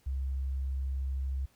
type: tone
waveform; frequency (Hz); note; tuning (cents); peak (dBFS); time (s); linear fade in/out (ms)
sine; 66.8; C2; +36; -30; 0.06-1.46; 10
effects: pink hiss -67 dBFS RMS until 1.55 s